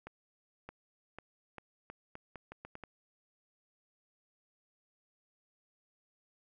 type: accelerating click train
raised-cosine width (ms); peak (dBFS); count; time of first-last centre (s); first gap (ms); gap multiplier
0.5; -30; 11; 0.07-2.837; 620; 0.8
effects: none